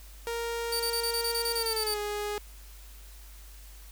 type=tone with pitch glide; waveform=sawtooth; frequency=466.2 to 415.3 Hz; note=A#4 to G#4; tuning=0 to 0 cents; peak=-27 dBFS; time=0.27-2.38 s; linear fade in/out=0 ms; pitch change=-200 cents; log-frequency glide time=1.55-1.99 s
type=tone bursts; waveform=sawtooth; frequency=4608 Hz; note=D8; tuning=34 cents flat; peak=-26 dBFS; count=12; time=0.72-1.943 s; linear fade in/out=5 ms; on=79 ms; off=25 ms
effects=added 50 Hz sine -46 dBFS peak until 3.91 s + white hiss -54 dBFS RMS until 3.91 s